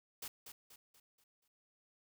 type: noise with echo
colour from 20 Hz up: white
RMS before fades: -45 dBFS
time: 0.22-0.28 s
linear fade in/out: 5 ms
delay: 240 ms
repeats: 5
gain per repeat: -7 dB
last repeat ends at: 1.48 s
effects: none